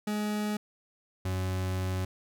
40% pulse tone pair in turn, 210 / 93.17 Hz, G#3 / F#2, +19 / +13 cents, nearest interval octave + major second, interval 1406 cents, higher first, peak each -28 dBFS, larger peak neither, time 0.07-0.57 / 1.25-2.05 s, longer second, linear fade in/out 5 ms, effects none

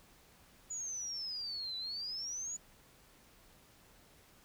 sine exponential two-way sweep, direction down then up, 6950 to 3947 to 6950 Hz, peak -38 dBFS, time 0.7-2.57 s, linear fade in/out 10 ms, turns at 1.77 s, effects pink hiss -63 dBFS RMS until 4.44 s

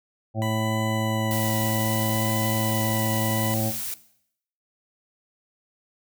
harmonic tone, 110 Hz, A2, in tune, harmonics 1 / 2 / 3 / 5 / 6 / 7, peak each -25 / -30 / -34 / -32 / -35 / -34 dBFS, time 0.34-3.73 s, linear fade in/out 50 ms
20% pulse tone with vibrato, 991 Hz, B5, 6 cents sharp, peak -26 dBFS, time 0.42-3.54 s, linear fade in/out 0 ms, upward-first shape triangle, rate 0.65 Hz, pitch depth 13 cents each way
blue noise, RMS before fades -31 dBFS, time 1.31-3.94 s, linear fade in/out 0 ms
effects noise-tail reverb RT60 0.7 s tail -17 dB re dry

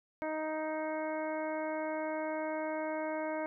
harmonic tone, 311.9 Hz, D#4, 4 cents sharp, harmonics 1 / 2 / 3 / 4 / 5 / 6 / 7, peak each -39 / -36 / -41 / -49 / -46 / -53 / -47 dBFS, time 0.22-3.46 s, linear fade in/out 0 ms, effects none

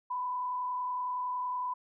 sine tone with frequency modulation, 997 Hz, B5, 16 cents sharp, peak -31 dBFS, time 0.1-1.74 s, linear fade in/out 10 ms, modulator 30.8 Hz, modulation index 0.44, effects none

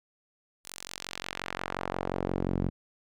sawtooth tone with band-pass filter sweep, 45.67 Hz, F#1, 22 cents flat, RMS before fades -34 dBFS, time 0.64-2.7 s, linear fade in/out 20 ms, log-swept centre 9800 to 190 Hz, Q 0.88, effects none

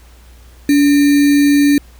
sine tone with sample-and-hold, 286.7 Hz, D4, 42 cents flat, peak -7 dBFS, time 0.69-1.78 s, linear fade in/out 2 ms, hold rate 2100 Hz, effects added 60 Hz sine -39 dBFS peak until 1.99 s + pink hiss -48 dBFS RMS until 1.99 s

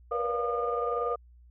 sine tone cluster, 474.5 / 495.3 / 570 / 701 / 1215 Hz, A#4 / B4 / C#5 / F5 / D#6, +31 / +5 / +48 / +6 / -42 cents, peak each -30 / -37 / -37 / -35 / -31 dBFS, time 0.11-1.16 s, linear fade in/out 10 ms, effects tanh soft clip ceiling -17 dBFS + added 60 Hz sine -52 dBFS peak until 1.5 s

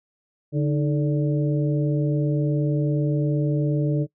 harmonic tone with a mistuned harmonic, 145.3 Hz, D3, 18 cents flat, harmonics 1 / 2 / 3 / 4, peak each -20 / -26 / -30 / -32 dBFS, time 0.52-4.07 s, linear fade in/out 50 ms, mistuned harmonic 2, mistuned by +100 cents, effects noise-tail reverb RT60 0.1 s tail -22 dB re dry

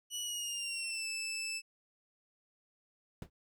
20% pulse tone with pitch glide, 2940 to 2634 Hz, F#7 to E7, -12 to -2 cents, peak -31 dBFS, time 0.1-1.62 s, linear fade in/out 50 ms, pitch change -190 cents, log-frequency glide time 0.21-1.07 s
brown noise with exponential decay, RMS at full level -38 dBFS, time 3.22-3.3 s, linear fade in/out 2 ms, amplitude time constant 17 ms
effects none

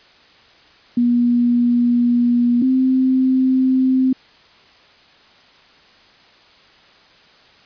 sine tone pair in turn, 240.8 / 260 Hz, B3 / C4, -44 / -11 cents, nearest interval minor second, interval 133 cents, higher second, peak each -12 dBFS, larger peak neither, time 0.97-2.62 / 2.62-4.13 s, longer first, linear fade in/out 5 ms, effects white hiss -49 dBFS RMS until 7.65 s + resampled to 11025 Hz

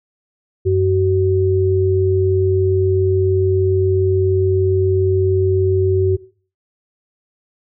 sine tone pair together, 94.48 / 377.5 Hz, F#2 / F#4, +37 / +35 cents, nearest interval 2 octaves, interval 2398 cents, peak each -16 / -14 dBFS, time 0.65-6.17 s, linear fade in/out 20 ms, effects noise-tail reverb RT60 0.4 s tail -17 dB re dry

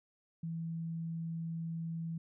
sine tone, 164.81 Hz, E3, in tune, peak -36 dBFS, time 0.43-2.18 s, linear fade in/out 5 ms, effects none

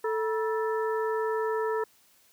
harmonic tone with a mistuned harmonic, 440 Hz, A4, in tune, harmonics 1 / 2 / 3 / 4, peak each -27 / -33 / -37 / -39 dBFS, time 0.04-1.84 s, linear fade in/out 5 ms, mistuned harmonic 2, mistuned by +150 cents, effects white hiss -62 dBFS RMS until 2.32 s + high-pass 60 Hz 12 dB/octave

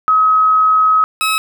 sine / 20% pulse tone pair in turn, 1274 / 1285.1 Hz, D#6 / E6, +41 / -44 cents, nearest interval unison, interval 15 cents, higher second, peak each -8 dBFS, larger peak neither, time 0.08-1.04 / 1.21-1.38 s, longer first, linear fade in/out 0 ms, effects none

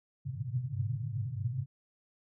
white band-pass noise, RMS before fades -35 dBFS, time 0.25-1.66 s, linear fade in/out 10 ms, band 100 to 140 Hz, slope 96 dB/octave, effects none

